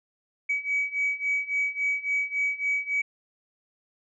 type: beating tone pair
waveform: sine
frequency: 2271 / 2274.6 Hz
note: C#7 / C#7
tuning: +41 / +44 cents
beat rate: 3.6 Hz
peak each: -28 / -26 dBFS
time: 0.49-3.02 s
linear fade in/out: 10 ms
effects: tanh soft clip ceiling -18 dBFS